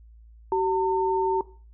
sine tone pair together, 380.9 / 906 Hz, G4 / A#5, -50 / -50 cents, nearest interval octave + minor third, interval 1500 cents, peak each -23 dBFS, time 0.52-1.41 s, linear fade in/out 2 ms, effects noise-tail reverb RT60 0.4 s tail -18 dB re dry + added 56 Hz sine -47 dBFS peak until 1.73 s

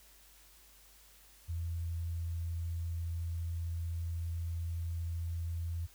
sine tone, 84 Hz, E2, 33 cents sharp, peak -34 dBFS, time 1.48-5.87 s, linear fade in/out 20 ms, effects added 50 Hz sine -63 dBFS peak until 5.94 s + white hiss -61 dBFS RMS until 5.94 s

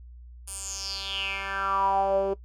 10% pulse tone with band-pass filter sweep, 195.5 Hz, G3, 4 cents flat, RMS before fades -28 dBFS, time 0.47-2.34 s, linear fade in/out 10 ms, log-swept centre 10000 to 430 Hz, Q 6.2, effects noise-tail reverb RT60 0.1 s tail -17 dB re dry + added 60 Hz sine -43 dBFS peak until 2.44 s

